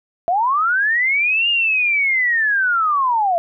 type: linear two-way sweep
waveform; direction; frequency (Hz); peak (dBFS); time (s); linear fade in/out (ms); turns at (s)
sine; up then down; 659.3 to 2849 to 659.3; -14; 0.28-3.38; 0; 1.49
effects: none